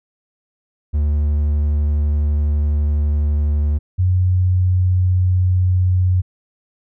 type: tone pair in turn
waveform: triangle / sine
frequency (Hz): 74 / 91.56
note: D2 / F#2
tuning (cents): +14 / -18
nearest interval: major third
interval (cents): 368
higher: second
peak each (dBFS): -12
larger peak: neither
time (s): 0.93-3.79 / 3.98-6.22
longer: first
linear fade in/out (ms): 20
effects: none